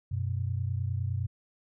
sine tone pair together, 93.66 / 123.47 Hz, F#2 / B2, +22 / 0 cents, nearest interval perfect fourth, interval 478 cents, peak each -30 / -32 dBFS, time 0.11-1.27 s, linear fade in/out 10 ms, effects none

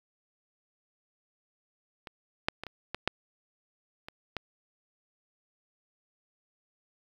clicks, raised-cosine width 0.3 ms, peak -25 / -9 / -21 / -24 / -17 / -9 / -25 / -17 dBFS, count 8, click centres 2.072 / 2.485 / 2.636 / 2.667 / 2.946 / 3.076 / 4.085 / 4.367 s, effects 8-bit

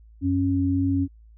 sine tone pair together, 92.5 / 275 Hz, F#2 / C#4, 0 / -14 cents, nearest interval octave + perfect fifth, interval 1886 cents, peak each -24 / -21 dBFS, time 0.21-1.08 s, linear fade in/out 50 ms, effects added 55 Hz sine -47 dBFS peak until 1.37 s

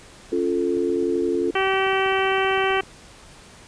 sine chord, Db augmented, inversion none, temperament equal, 277.2 / 349.2 / 440 Hz, Db4 / F4 / A4, 0 / 0 / 0 cents, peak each -26 / -22 / -24 dBFS, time 0.32-1.51 s, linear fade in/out 5 ms
click train, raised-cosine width 2 ms, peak -29 dBFS, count 33, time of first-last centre 0.77-2.835 s, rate 15.5 Hz
harmonic tone, 384.4 Hz, G4, 34 cents flat, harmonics 1 / 2 / 3 / 4 / 5 / 6 / 7 / 8, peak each -22 / -25 / -27 / -28 / -29 / -30 / -30 / -31 dBFS, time 1.55-2.81 s, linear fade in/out 5 ms
effects pink hiss -46 dBFS RMS until 3.67 s + resampled to 22050 Hz

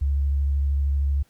sine tone with vibrato, 70 Hz, C#2, 18 cents sharp, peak -19 dBFS, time 0.01-1.23 s, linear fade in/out 10 ms, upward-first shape square, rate 13 Hz, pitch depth 17 cents each way, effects pink hiss -63 dBFS RMS until 1.29 s

